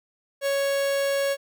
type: tone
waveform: 45% pulse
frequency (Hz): 555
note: C#5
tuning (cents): +2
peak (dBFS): -22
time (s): 0.41-1.37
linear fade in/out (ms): 50
effects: none